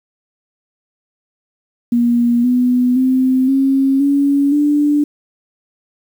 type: tone with pitch steps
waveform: sine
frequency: 238.3 / 248.4 / 259 / 270 / 281.4 / 293.4 Hz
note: A#3 / B3 / C4 / C#4 / C#4 / D4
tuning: +38 / +10 / -17 / -45 / +26 / -2 cents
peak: -10 dBFS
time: 1.92-5.04 s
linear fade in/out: 5 ms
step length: 520 ms
effects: 7-bit